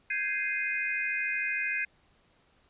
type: chord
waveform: sine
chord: Ab major seventh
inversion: third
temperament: equal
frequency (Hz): 1568 / 1661.2 / 2093 / 2489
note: G6 / Ab6 / C7 / Eb7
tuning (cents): 0 / 0 / 0 / 0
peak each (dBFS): -37 / -35 / -33 / -32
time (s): 0.1-1.85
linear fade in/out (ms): 5
effects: pink hiss -66 dBFS RMS until 2.69 s + resampled to 8000 Hz